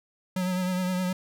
square tone with vibrato, 183.2 Hz, F#3, 17 cents flat, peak -26 dBFS, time 0.36-1.13 s, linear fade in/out 5 ms, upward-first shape triangle, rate 9.6 Hz, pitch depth 39 cents each way, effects none

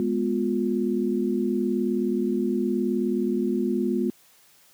sine tone cluster, 208 / 247.1 / 355 Hz, G#3 / B3 / F4, +3 / +1 / +28 cents, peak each -26 dBFS, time 0-4.1 s, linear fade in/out 0 ms, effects white hiss -57 dBFS RMS until 4.73 s + high-pass 100 Hz 12 dB/octave

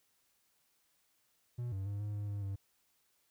triangle tone with pitch steps, 121.2 / 96.5 / 101.2 / 104 / 102.9 / 101.6 / 98.1 Hz, B2 / G2 / G#2 / G#2 / G#2 / G#2 / G2, -32 / -27 / -44 / +3 / -16 / -38 / +2 cents, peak -34 dBFS, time 1.58-2.56 s, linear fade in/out 10 ms, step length 140 ms, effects white hiss -75 dBFS RMS until 3.3 s

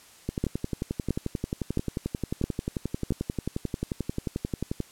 two click trains, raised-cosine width 3 ms, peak -15 / -12 dBFS, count 52 / 5, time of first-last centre 0.29-4.803 / 0.44-3.107 s, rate 11.3 / 1.5 Hz, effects white hiss -53 dBFS RMS until 4.91 s + low-pass 11000 Hz 12 dB/octave

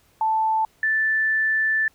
sine tone pair in turn, 880 / 1760 Hz, A5 / A6, 0 / 0 cents, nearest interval octave, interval 1200 cents, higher second, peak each -18 / -18 dBFS, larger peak neither, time 0.21-0.65 / 0.83-1.88 s, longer second, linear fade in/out 2 ms, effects pink hiss -60 dBFS RMS until 1.94 s

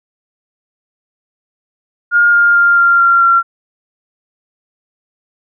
sine tone with pitch steps, 1418 / 1408.2 / 1398.5 / 1388.8 / 1379.2 / 1369.7 Hz, F6 / F6 / F6 / F6 / F6 / F6, +26 / +14 / +2 / -10 / -22 / -34 cents, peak -6 dBFS, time 2.11-3.43 s, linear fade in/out 50 ms, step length 220 ms, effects none

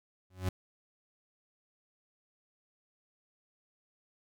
40% pulse tone with exponential growth, 92.7 Hz, F#2, 4 cents sharp, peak -26 dBFS, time 0.3-0.49 s, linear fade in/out 5 ms, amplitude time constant 40 ms, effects none

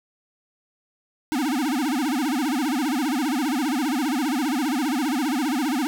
square tone with vibrato, 277.2 Hz, C#4, in tune, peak -22 dBFS, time 1.32-5.87 s, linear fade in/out 0 ms, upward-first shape sine, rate 15 Hz, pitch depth 250 cents each way, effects none

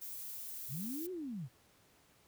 violet noise, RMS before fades -45 dBFS, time 0.01-1.07 s, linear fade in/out 10 ms
sine linear two-way sweep, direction up then down, 110 to 378.6 to 110 Hz, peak -39 dBFS, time 0.68-1.49 s, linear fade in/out 50 ms, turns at 1.11 s
effects pink hiss -67 dBFS RMS until 2.27 s + high-pass 60 Hz 12 dB/octave

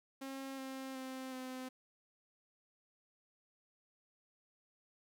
sawtooth tone with pitch steps, 269.4 / 265.4 / 261.4 / 257.5 Hz, C#4 / C4 / C4 / C4, -49 / +25 / -1 / -28 cents, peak -39 dBFS, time 0.21-1.69 s, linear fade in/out 10 ms, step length 370 ms, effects 13-bit

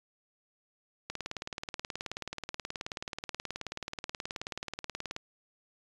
click train, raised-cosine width 0.2 ms, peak -19 dBFS, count 77, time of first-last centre 1.1-5.164 s, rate 18.7 Hz, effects resampled to 24000 Hz

